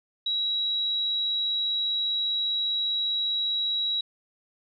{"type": "tone", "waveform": "sine", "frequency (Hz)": 3875, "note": "B7", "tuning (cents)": -34, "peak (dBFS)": -24, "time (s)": [0.26, 4.01], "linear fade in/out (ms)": 5, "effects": []}